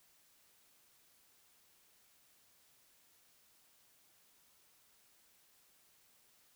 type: silence
effects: white hiss -69 dBFS RMS until 6.55 s